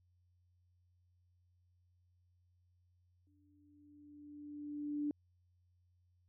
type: tone with exponential growth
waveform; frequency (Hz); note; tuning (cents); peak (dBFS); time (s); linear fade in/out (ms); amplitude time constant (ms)
sine; 293.7; D4; 0; -33; 3.27-5.11; 1; 400
effects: added 89 Hz sine -70 dBFS peak until 6.28 s